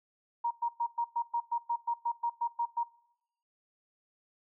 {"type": "tone bursts", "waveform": "sine", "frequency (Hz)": 942, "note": "A#5", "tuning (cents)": 18, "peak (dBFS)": -27, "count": 14, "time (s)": [0.44, 2.836], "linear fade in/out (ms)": 10, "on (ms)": 69, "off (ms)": 110, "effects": ["noise-tail reverb RT60 0.8 s tail -22 dB re dry"]}